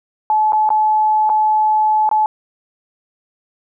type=tone with dropouts; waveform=sine; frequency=860 Hz; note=A5; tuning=40 cents flat; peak=-11 dBFS; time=0.3-2.26 s; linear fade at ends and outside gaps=1 ms; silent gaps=0.522-0.531 / 0.691-0.703 / 1.293-1.299 / 2.091-2.113 s; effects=none